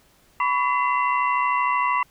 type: tone cluster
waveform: sine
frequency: 993 / 1126 / 2030 / 2733 Hz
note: B5 / C#6 / B6 / F7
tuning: +9 / +27 / +47 / -38 cents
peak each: -22 / -23 / -27 / -31 dBFS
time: 0.4-2.03 s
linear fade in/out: 2 ms
effects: pink hiss -58 dBFS RMS until 2.1 s

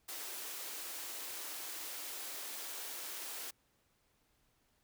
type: high-pass noise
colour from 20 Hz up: white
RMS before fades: -44 dBFS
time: 0.08-3.51 s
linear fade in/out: 10 ms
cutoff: 270 Hz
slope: 48 dB/octave
effects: pink hiss -75 dBFS RMS until 4.83 s

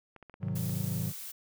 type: clicks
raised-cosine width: 0.5 ms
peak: -35 dBFS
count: 8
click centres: 0.163 / 0.227 / 0.297 / 0.341 / 0.43 / 0.484 / 0.567 / 0.695 s
type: chord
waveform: triangle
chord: Ab dominant seventh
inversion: none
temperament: equal with one note detuned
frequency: 103.83 / 128.57 / 155.56 / 185 Hz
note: Ab2 / C3 / Eb3 / Gb3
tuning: 0 / -30 / 0 / 0 cents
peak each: -34 dBFS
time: 0.4-1.13 s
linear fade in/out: 50 ms
type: noise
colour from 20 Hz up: blue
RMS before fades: -42 dBFS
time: 0.55-1.32 s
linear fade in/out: 10 ms
effects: none

